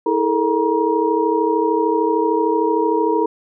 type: tone cluster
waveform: sine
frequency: 323.6 / 423.7 / 456.9 / 949 Hz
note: E4 / G#4 / A#4 / A#5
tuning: -32 / +35 / -35 / +31 cents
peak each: -20 dBFS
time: 0.06-3.26 s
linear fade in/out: 5 ms
effects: none